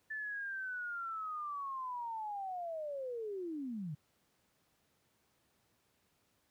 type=linear sweep; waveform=sine; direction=down; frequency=1760 to 138.59 Hz; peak=-38 dBFS; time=0.1-3.95 s; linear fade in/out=10 ms; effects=pink hiss -75 dBFS RMS until 6.5 s + high-pass 80 Hz 12 dB/octave